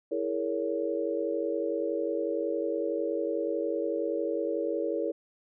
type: chord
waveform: sine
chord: A# half-diminished seventh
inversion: second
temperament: equal with one note detuned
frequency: 329.6 / 415.3 / 466.2 / 560.2 Hz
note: E4 / G#4 / A#4 / C#5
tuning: 0 / 0 / 0 / +18 cents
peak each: -33 / -34 / -32 / -33 dBFS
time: 0.11-5.12 s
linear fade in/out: 10 ms
effects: none